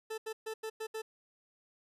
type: tone bursts at uneven times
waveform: 40% pulse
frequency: 440 Hz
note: A4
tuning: in tune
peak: -36 dBFS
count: 6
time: 0.1-0.18 / 0.26-0.33 / 0.46-0.54 / 0.63-0.7 / 0.8-0.87 / 0.94-1.02 s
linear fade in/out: 10 ms
effects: resampled to 32000 Hz + 13-bit